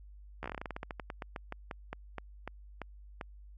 slowing click train, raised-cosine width 0.5 ms, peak -23 dBFS, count 25, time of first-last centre 0.43-3.212 s, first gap 13 ms, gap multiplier 1.16, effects added 50 Hz sine -49 dBFS peak until 3.57 s + MP3 64 kbps

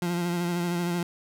30% pulse tone with vibrato, 174 Hz, F3, 6 cents flat, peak -23 dBFS, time 0.02-1.03 s, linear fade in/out 2 ms, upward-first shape sine, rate 13 Hz, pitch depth 32 cents each way, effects none

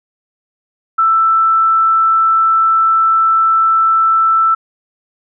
sine tone, 1326 Hz, E6, 10 cents sharp, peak -8 dBFS, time 0.98-4.55 s, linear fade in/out 10 ms, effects none

